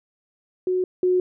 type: tone pair in turn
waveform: sine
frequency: 367.6 / 364.8 Hz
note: F#4 / F#4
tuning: -11 / -24 cents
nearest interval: unison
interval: 13 cents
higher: first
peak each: -19 / -16 dBFS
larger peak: second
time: 0.67-0.84 / 1.03-1.2 s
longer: neither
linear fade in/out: 2 ms
effects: none